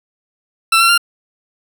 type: tone with pitch steps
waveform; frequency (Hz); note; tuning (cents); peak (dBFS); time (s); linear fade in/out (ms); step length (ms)
20% pulse; 1338 / 1360 / 1392; E6 / F6 / F6; +25 / -46 / -6; -4; 0.72-0.978; 5; 86
effects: none